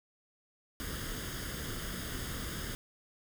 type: noise with comb filter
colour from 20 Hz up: pink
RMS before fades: -39 dBFS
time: 0.8-2.75 s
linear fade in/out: 0 ms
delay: 0.6 ms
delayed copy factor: +0.65
effects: none